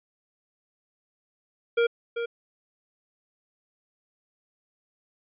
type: tone with echo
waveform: square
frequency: 468.4 Hz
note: A#4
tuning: 8 cents sharp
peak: -20 dBFS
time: 1.77-1.87 s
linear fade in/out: 10 ms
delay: 390 ms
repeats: 1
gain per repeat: -8 dB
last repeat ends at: 2.26 s
effects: resampled to 8000 Hz